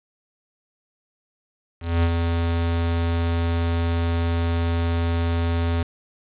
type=tone with ADSR envelope; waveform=square; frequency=84.3 Hz; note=E2; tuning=39 cents sharp; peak=-16 dBFS; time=1.8-5.83 s; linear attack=230 ms; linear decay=58 ms; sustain=-4 dB; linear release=4 ms; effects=resampled to 8000 Hz + 7-bit